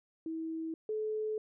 sine tone pair in turn, 323.2 / 431.4 Hz, E4 / A4, -34 / -34 cents, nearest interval perfect fourth, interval 500 cents, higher second, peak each -35 / -32 dBFS, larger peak second, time 0.26-0.74 / 0.89-1.38 s, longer second, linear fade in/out 2 ms, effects none

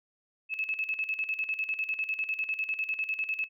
sine tone with tremolo, 2598 Hz, E7, 26 cents flat, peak -27 dBFS, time 0.49-3.49 s, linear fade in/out 50 ms, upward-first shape square, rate 10 Hz, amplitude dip 70%, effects none

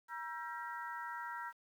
harmonic tone with a mistuned harmonic, 316.8 Hz, D#4, 31 cents sharp, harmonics 3 / 4 / 5 / 6, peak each -44 / -46 / -48 / -50 dBFS, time 0.08-1.53 s, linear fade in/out 50 ms, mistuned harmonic 4, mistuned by +110 cents, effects 11-bit

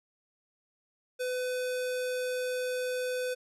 square tone, 503 Hz, B4, 32 cents sharp, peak -31 dBFS, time 1.19-3.35 s, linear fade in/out 20 ms, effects resampled to 32000 Hz

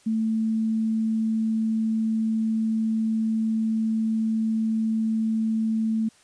sine tone, 221.5 Hz, A3, 12 cents sharp, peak -21 dBFS, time 0.06-6.09 s, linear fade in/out 10 ms, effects white hiss -57 dBFS RMS until 6.23 s + resampled to 22050 Hz

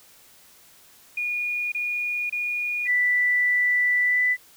sine tone bursts, 2442 Hz, D#7, 33 cents flat, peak -24 dBFS, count 3, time 1.17-2.874 s, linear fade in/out 5 ms, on 550 ms, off 27 ms
sine tone with pitch glide, 1975.5 to 1990.4 Hz, B6 to B6, 0 to +13 cents, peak -18 dBFS, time 2.85-4.37 s, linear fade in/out 50 ms, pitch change +13 cents, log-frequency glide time 4.02-4.22 s
effects white hiss -53 dBFS RMS until 4.56 s

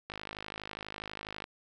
click train, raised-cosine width 0.3 ms, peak -23 dBFS, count 71, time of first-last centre 0.1-1.441 s, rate 52.2 Hz, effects none

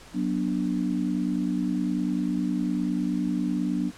sine chord, B minor, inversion second, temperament equal with one note detuned, 185 / 243.8 / 293.7 Hz, F#3 / B3 / D4, 0 / -22 / 0 cents, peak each -28 dBFS, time 0.13-3.92 s, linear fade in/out 50 ms, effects pink hiss -48 dBFS RMS until 3.97 s + low-pass 9000 Hz 12 dB/octave

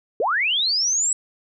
sine linear sweep, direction up, 380.9 to 7902 Hz, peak -18 dBFS, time 0.2-1.13 s, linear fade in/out 2 ms, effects none

